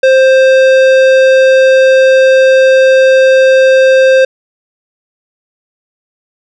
sine tone with tanh clipping, 526 Hz, C5, 9 cents sharp, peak -5 dBFS, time 0.03-4.25 s, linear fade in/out 5 ms, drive 15 dB, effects none

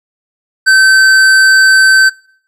sine tone with hard clipping, 1543 Hz, G6, 28 cents flat, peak -5 dBFS, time 0.66-2.1 s, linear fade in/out 20 ms, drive 11 dB, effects noise-tail reverb RT60 0.6 s tail -24 dB re dry

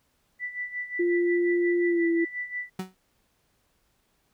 sine tone with tremolo, 1975.5 Hz, B6, in tune, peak -28 dBFS, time 0.39-2.7 s, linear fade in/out 50 ms, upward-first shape sine, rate 5.6 Hz, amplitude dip 75%
sine tone with pitch glide, 349.2 to 335.4 Hz, F4 to E4, 0 to +30 cents, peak -21 dBFS, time 0.99-2.25 s, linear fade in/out 10 ms, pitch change -70 cents, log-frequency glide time 1.85-2.06 s
35% pulse tone with exponential decay, 186.8 Hz, F#3, 17 cents sharp, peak -25 dBFS, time 2.79-2.95 s, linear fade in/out 5 ms, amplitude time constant 33 ms
effects pink hiss -70 dBFS RMS until 4.33 s

